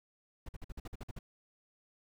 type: noise bursts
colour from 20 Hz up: brown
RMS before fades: -42 dBFS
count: 10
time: 0.46-1.19 s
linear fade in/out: 5 ms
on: 28 ms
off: 50 ms
effects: none